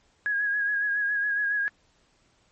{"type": "tone with vibrato", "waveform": "sine", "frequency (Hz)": 1655, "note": "G#6", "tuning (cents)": -6, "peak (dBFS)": -23, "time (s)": [0.26, 1.68], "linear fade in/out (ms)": 0, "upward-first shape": "sine", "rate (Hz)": 7.2, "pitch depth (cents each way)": 37, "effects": ["pink hiss -65 dBFS RMS until 2.51 s", "MP3 32 kbps"]}